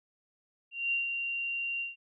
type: tone with ADSR envelope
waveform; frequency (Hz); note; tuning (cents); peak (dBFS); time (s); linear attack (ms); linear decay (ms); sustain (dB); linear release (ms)
sine; 2766; F7; -17; -26; 0.71-1.96; 210; 140; -5; 150
effects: none